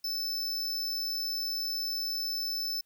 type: tone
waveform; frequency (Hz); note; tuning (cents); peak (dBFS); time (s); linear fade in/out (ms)
square; 5274; E8; 0; -31; 0.04-2.81; 5
effects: white hiss -74 dBFS RMS until 2.85 s